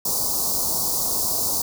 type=band-stop noise; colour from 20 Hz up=white; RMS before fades=-23 dBFS; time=0.05-1.62 s; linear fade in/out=5 ms; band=1100 to 4400 Hz; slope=48 dB/octave; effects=none